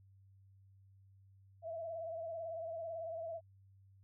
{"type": "tone with vibrato", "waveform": "sine", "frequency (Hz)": 659.3, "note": "E5", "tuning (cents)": 0, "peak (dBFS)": -40, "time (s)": [1.62, 3.41], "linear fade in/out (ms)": 50, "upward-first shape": "sine", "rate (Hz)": 18, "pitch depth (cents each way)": 53, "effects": ["added 97 Hz sine -61 dBFS peak until 4.03 s"]}